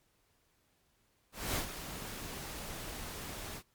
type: noise with ADSR envelope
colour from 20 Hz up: pink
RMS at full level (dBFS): -33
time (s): 1.32-3.63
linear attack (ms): 240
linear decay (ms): 99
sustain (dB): -10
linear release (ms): 69
effects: pink hiss -73 dBFS RMS until 3.74 s + MP3 96 kbps